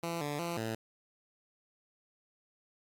10% pulse tone with pitch steps, 168.6 / 146.2 / 170.6 / 112.2 Hz, E3 / D3 / F3 / A2, +39 / -7 / -40 / +34 cents, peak -26 dBFS, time 0.03-0.75 s, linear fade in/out 5 ms, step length 180 ms, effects AAC 64 kbps

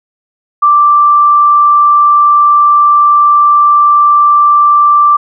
sine tone, 1174.7 Hz, D6, in tune, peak -3 dBFS, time 0.62-5.17 s, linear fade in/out 10 ms, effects none

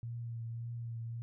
sine tone with vibrato, 116.54 Hz, A#2, in tune, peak -38 dBFS, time 0.03-1.22 s, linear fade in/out 0 ms, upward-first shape triangle, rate 1.8 Hz, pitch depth 29 cents each way, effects none

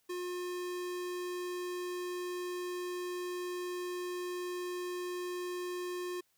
square tone, 357.9 Hz, F4, 42 cents sharp, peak -37 dBFS, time 0.09-6.21 s, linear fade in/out 10 ms, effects white hiss -74 dBFS RMS until 6.37 s

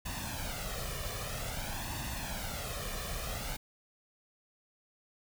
pink noise with flanger, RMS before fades -38 dBFS, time 0.05-3.57 s, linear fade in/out 10 ms, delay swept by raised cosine 1.1 to 1.71 ms, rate 0.51 Hz, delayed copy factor +0.7, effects none

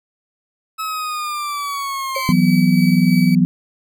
40% pulse linear sweep, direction down, 1294 to 1029 Hz, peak -21 dBFS, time 0.78-2.33 s, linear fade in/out 20 ms
30% pulse tone with tremolo, 2285 Hz, D7, 48 cents flat, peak -22 dBFS, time 2.15-3.35 s, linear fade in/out 2 ms, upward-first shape sine, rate 3.2 Hz, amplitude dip 30%
sine tone with exponential decay, 544 Hz, C#5, 33 cents flat, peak -18 dBFS, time 2.16-2.26 s, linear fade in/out 5 ms, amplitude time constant 20 ms
sine chord, E suspended second, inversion none, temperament equal, 164.81 / 185 / 246.9 Hz, E3 / F#3 / B3, 0 / 0 / 0 cents, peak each -16 / -14 / -16 dBFS, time 2.29-3.45 s, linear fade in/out 0 ms
effects none

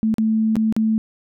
sine tone with dropouts, 220 Hz, A3, in tune, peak -15 dBFS, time 0.03-0.98 s, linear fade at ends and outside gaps 0 ms, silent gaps 0.141-0.183 / 0.556-0.566 / 0.725-0.765 s, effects none

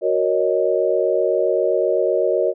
sine chord, D# minor seventh, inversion first, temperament equal, 370 / 466.2 / 554.4 / 622.3 Hz, F#4 / A#4 / C#5 / D#5, 0 / 0 / 0 / 0 cents, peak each -21 dBFS, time 0.01-2.54 s, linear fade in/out 50 ms, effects none

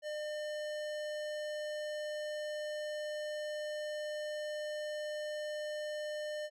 sine tone with hard clipping, 603 Hz, D5, 46 cents sharp, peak -39 dBFS, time 0.02-6.5 s, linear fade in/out 50 ms, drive 18 dB, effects none

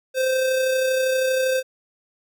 square tone with amplitude modulation, 520 Hz, C5, 11 cents flat, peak -18 dBFS, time 0.14-1.63 s, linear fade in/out 50 ms, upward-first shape sine, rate 32.6 Hz, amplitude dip 30%, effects none

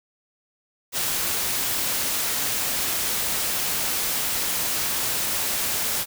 white noise, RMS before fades -25 dBFS, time 0.92-6.06 s, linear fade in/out 50 ms, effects none

